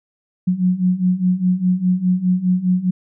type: beating tone pair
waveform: sine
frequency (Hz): 179.5 / 184.4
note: F3 / F#3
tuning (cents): +48 / -6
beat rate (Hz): 4.9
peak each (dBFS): -19 / -16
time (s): 0.47-2.91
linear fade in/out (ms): 10
effects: none

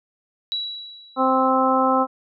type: tone with exponential decay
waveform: sine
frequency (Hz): 3909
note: B7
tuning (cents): -19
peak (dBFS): -21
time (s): 0.52-1.49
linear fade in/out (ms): 0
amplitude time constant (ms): 210
type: harmonic tone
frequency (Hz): 261.6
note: C4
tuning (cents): 0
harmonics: 1 / 2 / 3 / 4 / 5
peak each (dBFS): -22 / -22 / -22 / -22 / -22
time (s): 1.16-2.07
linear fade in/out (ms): 50
effects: none

